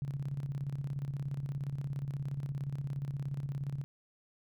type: tone with tremolo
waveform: sine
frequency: 139.2 Hz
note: C#3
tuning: 8 cents sharp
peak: -32 dBFS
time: 0.02-3.84 s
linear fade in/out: 0 ms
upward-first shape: square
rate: 17 Hz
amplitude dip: 60%
effects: none